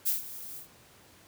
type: noise with ADSR envelope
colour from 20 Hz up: violet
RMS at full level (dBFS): -26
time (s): 0.05-0.68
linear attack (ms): 24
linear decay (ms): 140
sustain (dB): -16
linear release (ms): 110
effects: pink hiss -57 dBFS RMS until 1.27 s + high-pass 80 Hz 12 dB/octave